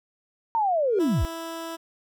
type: linear sweep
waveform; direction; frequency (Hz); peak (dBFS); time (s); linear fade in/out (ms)
sine; down; 932.3 to 38.67; -20; 0.55-1.25; 0
type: tone with exponential growth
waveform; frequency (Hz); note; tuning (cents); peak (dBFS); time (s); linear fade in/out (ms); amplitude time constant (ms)
triangle; 472.1; A#4; +22; -22; 0.82-0.99; 2; 35
type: tone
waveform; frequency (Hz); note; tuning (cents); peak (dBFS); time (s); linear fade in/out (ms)
15% pulse; 329.6; E4; 0; -26; 0.99-1.77; 20
effects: none